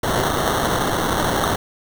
blue noise with sample-and-hold, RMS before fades -20 dBFS, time 0.03-1.56 s, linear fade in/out 5 ms, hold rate 2450 Hz, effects none

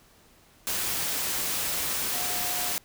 sine tone in noise, 720 Hz, F#5, 47 cents flat, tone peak -38 dBFS, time 2.14-2.72 s, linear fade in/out 0 ms, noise white, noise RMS -29 dBFS, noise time 0.67-2.78 s, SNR -12 dB, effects pink hiss -58 dBFS RMS until 2.84 s

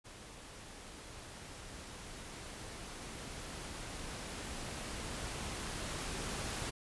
pink noise with level ramp, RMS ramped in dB -52 to -39 dBFS, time 0.04-6.71 s, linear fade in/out 20 ms, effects resampled to 24000 Hz

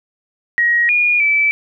sine tone with pitch steps, 1893 / 2436 / 2312 Hz, A#6 / D#7 / D7, +26 / -37 / -28 cents, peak -11 dBFS, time 0.58-1.51 s, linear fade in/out 0 ms, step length 310 ms, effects none

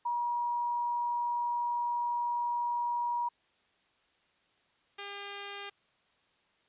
sine / 5% pulse tone pair in turn, 957 / 402.4 Hz, A#5 / G4, +45 / +45 cents, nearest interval octave + minor third, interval 1500 cents, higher first, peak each -29 / -28 dBFS, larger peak second, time 0.05-3.29 / 4.98-5.7 s, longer first, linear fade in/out 10 ms, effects white hiss -70 dBFS RMS until 6.68 s + resampled to 8000 Hz

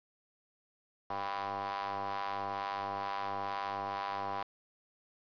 sawtooth ring-modulated tone, 99.1 Hz, G2, 19 cents sharp, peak -28 dBFS, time 1.1-4.43 s, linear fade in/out 5 ms, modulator 893 Hz, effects resampled to 11025 Hz + 9-bit

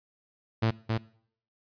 sawtooth tone with echo, 112.3 Hz, A2, 36 cents sharp, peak -19 dBFS, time 0.62-0.71 s, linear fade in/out 10 ms, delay 270 ms, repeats 1, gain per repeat -3 dB, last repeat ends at 0.98 s, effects noise-tail reverb RT60 0.6 s tail -21 dB re dry + resampled to 11025 Hz

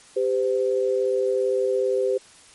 sine tone pair together, 394.5 / 512 Hz, G4 / C5, +11 / -38 cents, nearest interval perfect fourth, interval 451 cents, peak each -22 dBFS, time 0.16-2.18 s, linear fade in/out 10 ms, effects white hiss -50 dBFS RMS until 2.54 s + MP3 48 kbps

